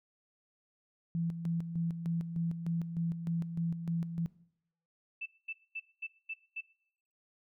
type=tone with tremolo; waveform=sine; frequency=167.5 Hz; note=E3; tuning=28 cents sharp; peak=-30 dBFS; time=1.15-4.26 s; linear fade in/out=0 ms; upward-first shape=square; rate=3.3 Hz; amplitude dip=60%
type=tone bursts; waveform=sine; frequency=2646 Hz; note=E7; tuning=6 cents sharp; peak=-36 dBFS; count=6; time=5.21-6.61 s; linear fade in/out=10 ms; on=50 ms; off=220 ms
effects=noise-tail reverb RT60 0.7 s tail -20 dB re dry